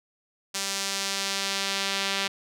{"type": "tone with band-pass filter sweep", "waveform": "sawtooth", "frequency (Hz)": 196, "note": "G3", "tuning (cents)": 0, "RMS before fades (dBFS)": -29, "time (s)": [0.54, 2.28], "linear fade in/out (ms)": 10, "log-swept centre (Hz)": [6200, 3500], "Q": 1.1, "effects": []}